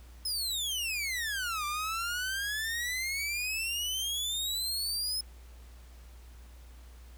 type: exponential two-way sweep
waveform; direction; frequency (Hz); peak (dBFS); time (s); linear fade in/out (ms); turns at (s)
sawtooth; down then up; 5190 to 1174.7 to 5190; -28; 0.25-5.21; 5; 1.65
effects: added 60 Hz sine -48 dBFS peak until 7.17 s + pink hiss -60 dBFS RMS until 7.17 s